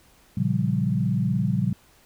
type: chord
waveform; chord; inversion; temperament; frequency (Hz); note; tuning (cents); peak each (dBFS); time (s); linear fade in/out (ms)
sine; G half-diminished seventh; first; equal; 116.54 / 138.59 / 174.61 / 196; Bb2 / Db3 / F3 / G3; 0 / 0 / 0 / 0; -26; 0.37-1.73; 5
effects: pink hiss -57 dBFS RMS until 2.05 s